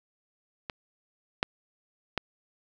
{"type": "clicks", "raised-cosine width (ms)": 0.3, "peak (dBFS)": [-18, -8, -11], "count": 3, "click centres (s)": [0.698, 1.429, 2.177], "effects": []}